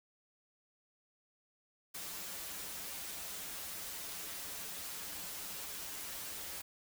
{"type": "noise with comb filter", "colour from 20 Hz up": "white", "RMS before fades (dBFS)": -44, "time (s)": [1.94, 6.62], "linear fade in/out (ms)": 10, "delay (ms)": 8.2, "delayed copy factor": -0.8, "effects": []}